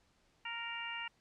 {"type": "harmonic tone", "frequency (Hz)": 465.8, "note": "A#4", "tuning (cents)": -1, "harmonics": [2, 3, 4, 5, 6], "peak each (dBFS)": [-46, -48, -46, -46, -43], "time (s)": [0.45, 1.08], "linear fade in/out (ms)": 5, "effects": ["pink hiss -72 dBFS RMS until 1.2 s", "low-pass 7000 Hz 12 dB/octave"]}